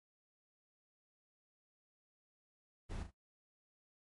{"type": "noise with echo", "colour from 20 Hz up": "brown", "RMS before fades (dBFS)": -43, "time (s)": [2.89, 3.04], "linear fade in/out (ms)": 20, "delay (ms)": 37, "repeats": 2, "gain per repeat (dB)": -8, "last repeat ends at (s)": 3.114, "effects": ["noise-tail reverb RT60 0.1 s tail -17 dB re dry", "MP3 48 kbps"]}